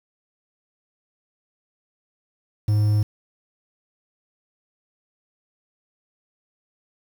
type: tone with quantisation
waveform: triangle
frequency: 105.4 Hz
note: G#2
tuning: 26 cents sharp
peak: -14 dBFS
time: 2.68-3.03 s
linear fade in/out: 5 ms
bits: 7
effects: none